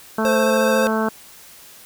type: harmonic tone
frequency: 220 Hz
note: A3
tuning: in tune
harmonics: 1 / 2 / 3 / 4 / 5 / 6 / 7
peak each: -21 / -24 / -26 / -27 / -28 / -29 / -29 dBFS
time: 0.18-1.09 s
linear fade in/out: 5 ms
type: tone with vibrato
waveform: square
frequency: 523.3 Hz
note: C5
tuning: in tune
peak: -18 dBFS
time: 0.25-0.87 s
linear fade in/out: 0 ms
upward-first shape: square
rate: 14 Hz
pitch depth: 17 cents each way
effects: white hiss -44 dBFS RMS until 1.85 s